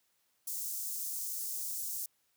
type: high-pass noise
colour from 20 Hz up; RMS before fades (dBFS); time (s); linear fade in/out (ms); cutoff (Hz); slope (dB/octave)
white; -38; 0.47-2.06; 5; 6000; 24
effects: white hiss -75 dBFS RMS until 2.36 s + high-pass 60 Hz 12 dB/octave